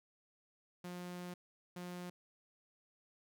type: tone bursts at uneven times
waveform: sawtooth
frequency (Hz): 178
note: F3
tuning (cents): +33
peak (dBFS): -40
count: 2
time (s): 0.84-1.34 / 1.76-2.1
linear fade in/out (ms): 5
effects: none